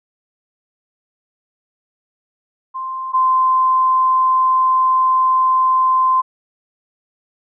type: tone pair in turn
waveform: sine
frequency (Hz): 1046.5 / 1037.5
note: C6 / C6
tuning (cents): 0 / -15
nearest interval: unison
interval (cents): 15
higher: first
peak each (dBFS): -22 / -11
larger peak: second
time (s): 2.74-3.13 / 3.13-6.22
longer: second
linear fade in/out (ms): 20
effects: none